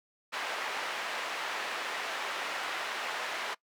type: band-pass noise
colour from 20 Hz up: white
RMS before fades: -36 dBFS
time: 0.32-3.55 s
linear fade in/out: 20 ms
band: 560 to 2200 Hz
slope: 12 dB/octave
effects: noise-tail reverb RT60 0.1 s tail -22 dB re dry